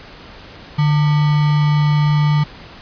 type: tone with sample-and-hold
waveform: sine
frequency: 149.1 Hz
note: D3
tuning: 27 cents sharp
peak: -11 dBFS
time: 0.78-2.44 s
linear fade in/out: 10 ms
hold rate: 1050 Hz
effects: pink hiss -38 dBFS RMS until 2.81 s + resampled to 11025 Hz